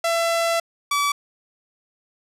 sawtooth tone pair in turn, 671 / 1147.9 Hz, E5 / D6, +31 / -40 cents, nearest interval major sixth, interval 929 cents, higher second, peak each -15 dBFS, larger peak neither, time 0.04-0.6 / 0.91-1.12 s, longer first, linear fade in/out 5 ms, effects low-pass 12000 Hz 12 dB/octave

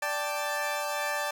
20% pulse chord, D suspended fourth, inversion none, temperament equal, 587.3 / 784 / 880 Hz, D5 / G5 / A5, 0 / 0 / 0 cents, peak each -27 / -31 / -29 dBFS, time 0.02-1.31 s, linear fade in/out 5 ms, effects none

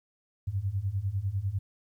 sine beating tone pair, 92.5 / 102.5 Hz, F#2 / G#2, 0 / -22 cents, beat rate 10 Hz, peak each -32 / -30 dBFS, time 0.47-1.59 s, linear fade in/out 10 ms, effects 11-bit

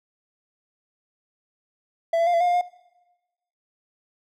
triangle tone with pitch steps, 666 / 673 / 702 / 676 / 712 / 705 / 712 Hz, E5 / E5 / F5 / E5 / F5 / F5 / F5, +18 / +36 / +9 / +43 / +33 / +16 / +33 cents, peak -16 dBFS, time 2.13-2.613 s, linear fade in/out 5 ms, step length 69 ms, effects noise-tail reverb RT60 1.0 s tail -19 dB re dry

